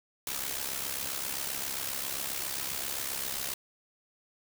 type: noise with amplitude modulation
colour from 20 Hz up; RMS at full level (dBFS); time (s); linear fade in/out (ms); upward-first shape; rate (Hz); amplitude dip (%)
white; -32; 0.27-3.54; 2; sine; 67.5; 65
effects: none